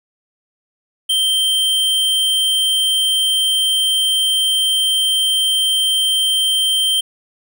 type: tone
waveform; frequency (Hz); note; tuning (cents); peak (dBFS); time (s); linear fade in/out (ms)
square; 3136; G7; 0; -14; 1.09-7.01; 10
effects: none